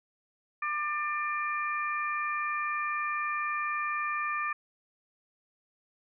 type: harmonic tone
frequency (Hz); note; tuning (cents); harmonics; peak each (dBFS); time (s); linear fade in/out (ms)
596; D5; +25; 2 / 3 / 4; -31 / -35 / -36; 0.62-4.53; 5
effects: none